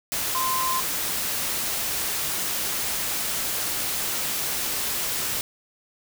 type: tone in noise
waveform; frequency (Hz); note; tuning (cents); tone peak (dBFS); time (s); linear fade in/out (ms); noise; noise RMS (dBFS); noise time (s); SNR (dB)
sine; 1037; C6; -16; -24; 0.35-0.8; 0; white; -27; 0.12-5.41; 0
effects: none